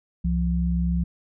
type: tone pair together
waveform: sine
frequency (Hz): 65.8 / 173.25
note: C2 / F3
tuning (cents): +10 / -14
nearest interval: octave + perfect fourth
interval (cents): 1676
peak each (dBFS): -23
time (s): 0.24-1.04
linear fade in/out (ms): 10
effects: none